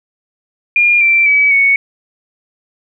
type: tone with pitch steps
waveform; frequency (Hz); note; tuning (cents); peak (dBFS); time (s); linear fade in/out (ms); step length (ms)
sine; 2414 / 2348 / 2284 / 2221; D7 / D7 / D7 / C#7; +47 / -1 / -49 / +3; -7; 0.76-1.76; 2; 250
effects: none